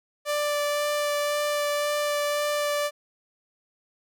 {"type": "tone with vibrato", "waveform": "sawtooth", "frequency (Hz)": 587.3, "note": "D5", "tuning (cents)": 0, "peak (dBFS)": -20, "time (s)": [0.25, 2.91], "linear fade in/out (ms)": 50, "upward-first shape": "sine", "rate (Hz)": 1.9, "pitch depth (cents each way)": 9, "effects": []}